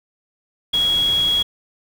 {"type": "tone in noise", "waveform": "sine", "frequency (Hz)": 3322, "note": "G#7", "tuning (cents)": 0, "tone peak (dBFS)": -15, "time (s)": [0.73, 1.43], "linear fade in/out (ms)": 10, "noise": "pink", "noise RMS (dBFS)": -32, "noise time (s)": [0.73, 1.43], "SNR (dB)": 14, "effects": []}